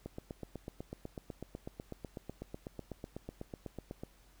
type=click train; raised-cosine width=2 ms; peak=-28 dBFS; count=33; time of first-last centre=0.06-4.035 s; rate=8.05 Hz; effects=added 46 Hz sine -63 dBFS peak until 4.4 s + pink hiss -66 dBFS RMS until 4.4 s